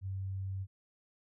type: tone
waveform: sine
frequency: 96 Hz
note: G2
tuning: 36 cents flat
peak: -35 dBFS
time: 0.01-0.67 s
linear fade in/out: 50 ms
effects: none